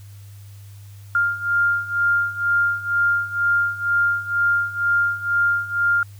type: beating tone pair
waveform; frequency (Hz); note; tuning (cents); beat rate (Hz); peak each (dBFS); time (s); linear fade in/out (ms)
sine; 1400 / 1402.1; F6 / F6; +4 / +6; 2.1; -22 / -19; 1.15-6.03; 2
effects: added 100 Hz sine -38 dBFS peak until 6.19 s + white hiss -53 dBFS RMS until 6.19 s